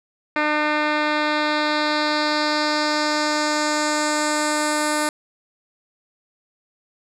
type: tone with low-pass filter sweep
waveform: 10% pulse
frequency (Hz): 301.6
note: D4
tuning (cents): +46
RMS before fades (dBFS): -21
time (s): 0.36-5.09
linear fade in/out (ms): 2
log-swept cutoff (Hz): 2600 to 10000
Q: 2.2
effects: none